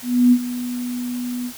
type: tone with ADSR envelope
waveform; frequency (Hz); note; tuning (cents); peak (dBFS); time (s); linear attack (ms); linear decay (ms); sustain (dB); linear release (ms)
sine; 245.8; B3; -8; -8; 0.02-1.53; 300; 63; -15; 69
effects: white hiss -38 dBFS RMS until 1.57 s